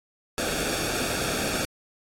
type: noise with comb filter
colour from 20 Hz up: pink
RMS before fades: -27 dBFS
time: 0.38-1.65 s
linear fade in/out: 0 ms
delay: 0.99 ms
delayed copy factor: -0.7
effects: low-pass 11000 Hz 12 dB/octave + AAC 64 kbps